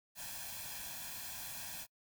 white noise with comb filter, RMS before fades -45 dBFS, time 0.15-1.87 s, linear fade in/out 50 ms, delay 1.2 ms, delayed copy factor +0.75, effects noise-tail reverb RT60 0.1 s tail -26 dB re dry

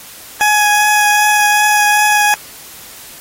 20% pulse tone with vibrato, 837 Hz, G#5, 13 cents sharp, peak -4 dBFS, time 0.41-2.34 s, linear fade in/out 0 ms, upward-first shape triangle, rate 2.6 Hz, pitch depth 13 cents each way, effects white hiss -35 dBFS RMS until 3.2 s + AAC 48 kbps

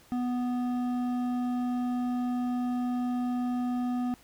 sine tone with hard clipping, 246.9 Hz, B3, in tune, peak -29 dBFS, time 0.12-4.14 s, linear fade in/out 0 ms, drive 9 dB, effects pink hiss -58 dBFS RMS until 4.23 s

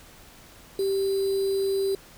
sine tone with sample-and-hold, 390 Hz, G4, 9 cents flat, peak -22 dBFS, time 0.79-1.95 s, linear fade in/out 2 ms, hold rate 4410 Hz, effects pink hiss -50 dBFS RMS until 2.17 s

